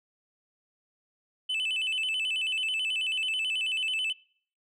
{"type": "tone with vibrato", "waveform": "sine", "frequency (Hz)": 2822, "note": "F7", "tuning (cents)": 17, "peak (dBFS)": -24, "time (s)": [1.49, 4.13], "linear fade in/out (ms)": 10, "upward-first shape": "square", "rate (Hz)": 9.2, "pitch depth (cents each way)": 120, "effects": ["noise-tail reverb RT60 0.5 s tail -23 dB re dry", "tanh soft clip ceiling -26 dBFS"]}